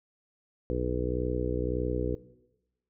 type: harmonic tone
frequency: 61.74 Hz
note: B1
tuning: in tune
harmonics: 1 / 2 / 3 / 4 / 5 / 6 / 7 / 8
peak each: -33 / -36 / -40 / -40 / -36 / -37 / -35 / -34 dBFS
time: 0.7-2.15 s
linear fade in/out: 0 ms
effects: noise-tail reverb RT60 1.0 s tail -18 dB re dry